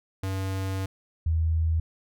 square / sine tone pair in turn, 95.7 / 80.8 Hz, G2 / E2, -41 / -34 cents, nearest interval minor third, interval 293 cents, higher first, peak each -28 / -21 dBFS, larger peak second, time 0.23-0.86 / 1.26-1.8 s, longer first, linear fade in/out 5 ms, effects none

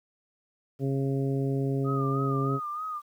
harmonic tone, 136.2 Hz, C#3, 30 cents flat, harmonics 1 / 2 / 3 / 4 / 5, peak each -27 / -31 / -32 / -41 / -44 dBFS, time 0.79-2.6 s, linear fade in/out 50 ms
sine tone with vibrato, 1227 Hz, D#6, 25 cents flat, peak -31 dBFS, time 1.84-3.02 s, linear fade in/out 50 ms, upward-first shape sine, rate 3.2 Hz, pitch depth 59 cents each way
effects 10-bit

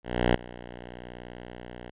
5% pulse tone with ADSR envelope, 60.6 Hz, B1, 32 cents flat, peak -8 dBFS, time 0.03-1.91 s, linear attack 320 ms, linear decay 9 ms, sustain -21 dB, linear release 19 ms, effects resampled to 8000 Hz

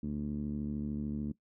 10% pulse tone with low-pass filter, 73.42 Hz, D2, in tune, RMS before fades -36 dBFS, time 0.03-1.32 s, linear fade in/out 5 ms, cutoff 240 Hz, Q 3.2, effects noise-tail reverb RT60 0.1 s tail -19 dB re dry

